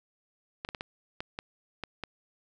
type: clicks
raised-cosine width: 0.3 ms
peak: -19 dBFS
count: 8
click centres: 0.649 / 0.689 / 0.748 / 0.809 / 1.205 / 1.389 / 1.837 / 2.037 s
effects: none